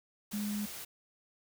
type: tone in noise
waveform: sine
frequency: 207.7 Hz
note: G#3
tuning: in tune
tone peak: -33 dBFS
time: 0.33-0.66 s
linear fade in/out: 10 ms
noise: white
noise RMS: -44 dBFS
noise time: 0.31-0.85 s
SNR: +8 dB
effects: none